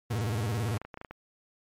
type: tone with vibrato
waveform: 40% pulse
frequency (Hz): 110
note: A2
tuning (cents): 0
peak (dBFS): -27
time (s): 0.1-0.78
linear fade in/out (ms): 10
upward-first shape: square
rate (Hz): 18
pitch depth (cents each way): 150
type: clicks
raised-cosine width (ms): 0.5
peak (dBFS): -26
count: 10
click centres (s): 0.686 / 0.743 / 0.774 / 0.816 / 0.85 / 0.942 / 0.974 / 1.014 / 1.048 / 1.11
effects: MP3 64 kbps